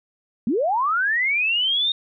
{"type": "linear sweep", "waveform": "sine", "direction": "up", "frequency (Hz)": [197, 3717], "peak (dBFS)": -18, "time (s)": [0.47, 1.92], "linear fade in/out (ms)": 2, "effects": []}